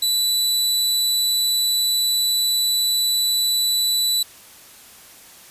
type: tone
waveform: sawtooth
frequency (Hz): 3966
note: B7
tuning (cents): +7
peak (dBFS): -14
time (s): 0.02-4.23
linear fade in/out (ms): 5
effects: white hiss -45 dBFS RMS until 5.5 s + resampled to 32000 Hz